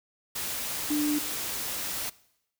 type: tone in noise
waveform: sine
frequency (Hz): 297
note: D4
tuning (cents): +20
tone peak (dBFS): -24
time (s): 0.9-1.19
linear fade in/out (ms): 10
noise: white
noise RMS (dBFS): -33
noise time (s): 0.35-2.1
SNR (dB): +6
effects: noise-tail reverb RT60 0.8 s tail -21 dB re dry